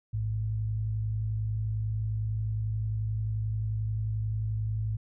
sine tone pair together, 57.04 / 108.3 Hz, A#1 / A2, -37 / -27 cents, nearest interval major seventh, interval 1110 cents, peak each -36 / -28 dBFS, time 0.13-4.97 s, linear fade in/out 10 ms, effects none

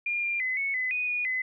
sine tone with pitch steps, 2410 / 2392 / 2029 / 2208 / 2019 / 2483 / 2455 / 2027 Hz, D7 / D7 / B6 / C#7 / B6 / D#7 / D#7 / B6, +44 / +31 / +46 / -7 / +38 / -4 / -24 / +45 cents, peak -26 dBFS, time 0.06-1.42 s, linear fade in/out 5 ms, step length 170 ms, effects none

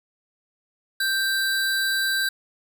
square tone pair together, 1568 / 3951 Hz, G6 / B7, 0 / 0 cents, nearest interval octave + major third, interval 1600 cents, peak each -23 / -28 dBFS, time 1-2.29 s, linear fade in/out 5 ms, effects none

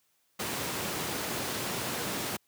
pink high-pass noise, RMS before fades -34 dBFS, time 0.39-2.37 s, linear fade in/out 10 ms, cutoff 130 Hz, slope 12 dB/octave, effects white hiss -72 dBFS RMS until 2.47 s + high-pass 60 Hz 12 dB/octave

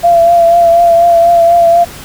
sine tone with vibrato, 682 Hz, F5, 41 cents flat, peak -3 dBFS, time 0.03-1.85 s, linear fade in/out 20 ms, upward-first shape triangle, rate 4.1 Hz, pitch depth 31 cents each way, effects pink hiss -29 dBFS RMS until 2.04 s

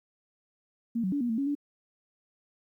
sine tone with pitch steps, 232.1 / 187.6 / 286.1 / 240.7 / 224.5 / 277.8 / 288.3 Hz, A#3 / F#3 / D4 / B3 / A3 / C#4 / D4, -7 / +24 / -45 / -44 / +35 / +4 / -32 cents, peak -26 dBFS, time 0.95-1.552 s, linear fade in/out 10 ms, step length 86 ms, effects 11-bit

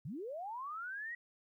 sine linear sweep, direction up, 114 to 1937 Hz, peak -40 dBFS, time 0.05-1.15 s, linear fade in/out 5 ms, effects 13-bit

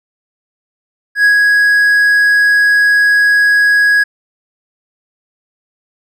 triangle tone with ADSR envelope, 1661.2 Hz, G#6, in tune, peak -3 dBFS, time 1.15-4.04 s, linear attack 94 ms, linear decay 100 ms, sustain -2 dB, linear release 13 ms, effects none

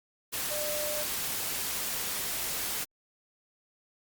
sine tone in noise, 598 Hz, D5, 31 cents sharp, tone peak -34 dBFS, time 0.5-1.04 s, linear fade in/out 20 ms, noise white, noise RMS -33 dBFS, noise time 0.32-2.85 s, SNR -4 dB, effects Opus 48 kbps

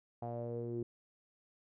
sawtooth tone with low-pass filter sweep, 118.5 Hz, A#2, 29 cents sharp, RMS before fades -40 dBFS, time 0.22-0.83 s, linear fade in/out 5 ms, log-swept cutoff 740 to 340 Hz, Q 6.4, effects none

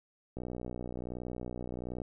click train, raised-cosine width 2 ms, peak -26 dBFS, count 102, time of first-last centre 0.37-2.018 s, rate 61.3 Hz, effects none

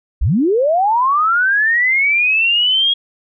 sine linear sweep, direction up, 37.9 to 3303 Hz, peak -11 dBFS, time 0.21-2.94 s, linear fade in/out 10 ms, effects none

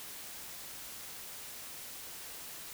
silence, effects white hiss -46 dBFS RMS until 2.73 s

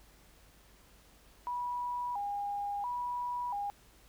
sine tone with vibrato, 890 Hz, A5, 20 cents sharp, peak -33 dBFS, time 1.47-3.7 s, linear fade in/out 0 ms, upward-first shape square, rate 0.73 Hz, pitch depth 160 cents each way, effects added 50 Hz sine -62 dBFS peak until 4.08 s + pink hiss -62 dBFS RMS until 4.08 s

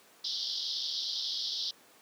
white band-pass noise, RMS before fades -35 dBFS, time 0.24-1.71 s, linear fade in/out 5 ms, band 3200 to 5400 Hz, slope 96 dB/octave, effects pink hiss -59 dBFS RMS until 2.01 s + high-pass 300 Hz 12 dB/octave

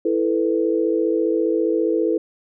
sine chord, E suspended fourth, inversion none, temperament just, 329.6 / 439.5 / 494.4 Hz, E4 / A4 / B4, 0 / -2 / +2 cents, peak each -20 / -21 / -23 dBFS, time 0.05-2.18 s, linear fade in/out 5 ms, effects none

